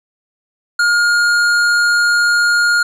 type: tone with hard clipping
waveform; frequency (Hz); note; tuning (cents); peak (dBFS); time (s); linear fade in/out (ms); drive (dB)
sine; 1421; F6; +30; -12; 0.79-2.83; 5; 11
effects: none